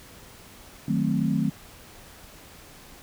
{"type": "chord", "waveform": "sine", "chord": "D# diminished seventh", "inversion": "none", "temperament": "equal", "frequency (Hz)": [155.56, 185, 220, 261.6], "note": ["D#3", "F#3", "A3", "C4"], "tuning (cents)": [0, 0, 0, 0], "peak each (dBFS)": [-27, -27, -26, -28], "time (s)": [0.88, 1.5], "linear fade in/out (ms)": 5, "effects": ["pink hiss -48 dBFS RMS until 3.02 s"]}